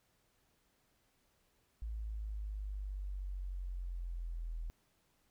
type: exponential sweep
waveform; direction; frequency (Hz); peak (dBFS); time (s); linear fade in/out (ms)
sine; down; 55.2 to 40.47; -38; 1.82-4.7; 0
effects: pink hiss -75 dBFS RMS until 5.3 s